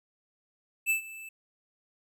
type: tone with ADSR envelope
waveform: square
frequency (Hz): 2637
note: E7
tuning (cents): 0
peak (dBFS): -23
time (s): 0.86-1.29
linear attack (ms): 40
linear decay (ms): 110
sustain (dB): -19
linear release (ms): 5
effects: none